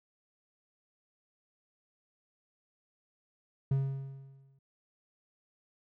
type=tone with exponential decay; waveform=triangle; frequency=135.9 Hz; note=C#3; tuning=34 cents flat; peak=-22 dBFS; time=3.71-4.59 s; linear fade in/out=5 ms; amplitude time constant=190 ms; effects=none